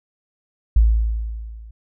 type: tone with level ramp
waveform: sine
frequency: 55.3 Hz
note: A1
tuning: 9 cents sharp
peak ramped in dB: -8 to -37 dBFS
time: 0.76-1.71 s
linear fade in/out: 5 ms
effects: none